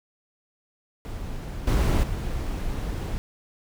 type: noise with level steps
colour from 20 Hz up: brown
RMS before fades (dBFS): -33 / -20 / -29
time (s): 1.05-3.18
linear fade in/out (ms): 0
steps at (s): 1.67 / 2.03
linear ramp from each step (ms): 5
effects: none